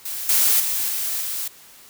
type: noise with level steps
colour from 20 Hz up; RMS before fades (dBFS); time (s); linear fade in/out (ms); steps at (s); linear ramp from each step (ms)
blue; -29 / -17 / -23 / -25 / -27; 0.05-1.48; 5; 0.29 / 0.6 / 0.88 / 1.21; 2
effects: white hiss -47 dBFS RMS until 1.89 s